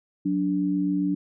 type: tone pair together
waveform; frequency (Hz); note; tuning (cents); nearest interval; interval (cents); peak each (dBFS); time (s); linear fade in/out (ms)
sine; 183.3 / 291; F#3 / D4; -16 / -16; minor sixth; 800; -26 / -23; 0.25-1.15; 10
effects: none